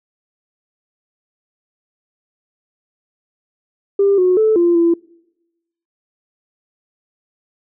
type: tone with pitch steps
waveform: sine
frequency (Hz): 398.1 / 365.2 / 436.6 / 345.1 / 338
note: G4 / F#4 / A4 / F4 / E4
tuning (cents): +27 / -23 / -13 / -21 / +43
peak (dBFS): -9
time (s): 3.99-4.94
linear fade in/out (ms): 5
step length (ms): 190
effects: noise-tail reverb RT60 1.0 s tail -26 dB re dry + tanh soft clip ceiling -5 dBFS